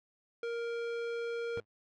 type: tone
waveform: square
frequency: 467.5 Hz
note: A#4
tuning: 5 cents sharp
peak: -35 dBFS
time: 0.43-1.6 s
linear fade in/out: 2 ms
type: tone with exponential decay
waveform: sawtooth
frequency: 103.83 Hz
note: G#2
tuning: in tune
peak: -36 dBFS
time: 1.57-1.65 s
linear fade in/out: 0 ms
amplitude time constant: 16 ms
effects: low-pass 3000 Hz 12 dB/octave